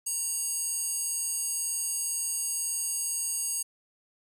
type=tone with high-pass filter; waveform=square; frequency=941 Hz; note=A#5; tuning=16 cents sharp; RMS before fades=-31 dBFS; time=0.06-3.63 s; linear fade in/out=10 ms; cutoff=7800 Hz; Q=4.2; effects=none